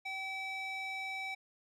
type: tone with band-pass filter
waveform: square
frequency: 768 Hz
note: G5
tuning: 36 cents flat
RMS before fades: -40 dBFS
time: 0.05-1.35 s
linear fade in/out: 10 ms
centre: 2400 Hz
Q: 1.9
effects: none